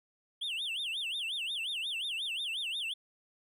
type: tone with vibrato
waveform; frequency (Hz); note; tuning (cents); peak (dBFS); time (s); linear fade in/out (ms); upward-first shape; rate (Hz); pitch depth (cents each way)
triangle; 3117; G7; -11; -32; 0.41-2.94; 10; sine; 5.6; 290
effects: none